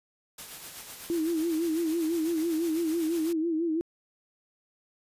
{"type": "noise with tremolo", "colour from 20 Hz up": "white", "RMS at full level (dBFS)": -41, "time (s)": [0.38, 3.33], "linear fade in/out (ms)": 5, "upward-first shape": "sine", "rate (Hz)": 8, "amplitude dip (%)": 40}
{"type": "tone with vibrato", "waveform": "sine", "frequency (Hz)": 327.1, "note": "E4", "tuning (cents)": -13, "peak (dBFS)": -25, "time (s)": [1.1, 3.81], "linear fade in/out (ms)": 0, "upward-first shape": "sine", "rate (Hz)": 6, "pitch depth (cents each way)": 87}
{"effects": ["resampled to 32000 Hz"]}